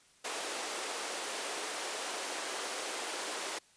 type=high-pass noise; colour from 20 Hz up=pink; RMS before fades=-38 dBFS; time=0.24-3.59 s; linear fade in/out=10 ms; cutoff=370 Hz; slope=24 dB/octave; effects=white hiss -64 dBFS RMS until 3.76 s + resampled to 22050 Hz